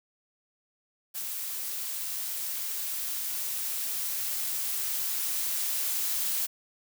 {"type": "noise with level ramp", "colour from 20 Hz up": "blue", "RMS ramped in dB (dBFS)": [-35, -29], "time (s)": [1.14, 6.47], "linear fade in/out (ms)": 20, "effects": []}